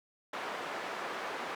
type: band-pass noise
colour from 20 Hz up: white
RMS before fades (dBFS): -39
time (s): 0.33-1.55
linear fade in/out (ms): 5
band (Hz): 340 to 1500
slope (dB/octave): 12
effects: none